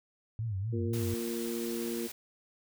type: tone with vibrato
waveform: sine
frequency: 104.4 Hz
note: G#2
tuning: 10 cents sharp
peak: -31 dBFS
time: 0.39-1.14 s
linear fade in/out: 0 ms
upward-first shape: sine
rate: 4 Hz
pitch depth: 180 cents each way
type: harmonic tone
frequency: 116.54 Hz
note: A#2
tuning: in tune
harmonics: 2 / 3 / 4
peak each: -36 / -36 / -40 dBFS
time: 0.72-2.08 s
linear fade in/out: 20 ms
type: noise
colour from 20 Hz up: white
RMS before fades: -43 dBFS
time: 0.93-2.12 s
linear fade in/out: 5 ms
effects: none